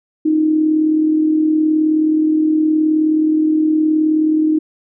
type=tone with amplitude modulation; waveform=sine; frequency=311.1 Hz; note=D#4; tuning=in tune; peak=-9 dBFS; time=0.25-4.59 s; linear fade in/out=10 ms; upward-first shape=sine; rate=39.1 Hz; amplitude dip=45%; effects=none